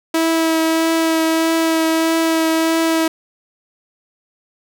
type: tone with vibrato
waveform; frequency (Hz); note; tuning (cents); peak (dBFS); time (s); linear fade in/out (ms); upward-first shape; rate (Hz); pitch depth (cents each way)
sawtooth; 324.7; E4; -26; -10; 0.14-3.08; 5; triangle; 1.6; 15
effects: none